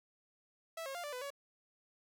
sawtooth tone with pitch steps, 656 / 542 / 699 / 586 / 501 / 563 Hz, E5 / C#5 / F5 / D5 / B4 / C#5, -9 / -39 / +1 / -4 / +25 / +27 cents, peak -37 dBFS, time 0.77-1.304 s, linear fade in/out 5 ms, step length 89 ms, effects 13-bit

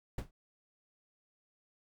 brown noise with exponential decay, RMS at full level -31 dBFS, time 0.18-0.31 s, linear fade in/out 5 ms, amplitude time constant 28 ms, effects none

